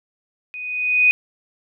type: tone with level ramp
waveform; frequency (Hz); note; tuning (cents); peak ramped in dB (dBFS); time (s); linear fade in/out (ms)
sine; 2489; D#7; 0; -30 to -9; 0.54-1.11; 0
effects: none